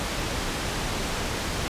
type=low-pass noise; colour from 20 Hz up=pink; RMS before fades=-29 dBFS; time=0-1.68 s; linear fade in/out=0 ms; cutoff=7300 Hz; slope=12 dB/octave; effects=resampled to 32000 Hz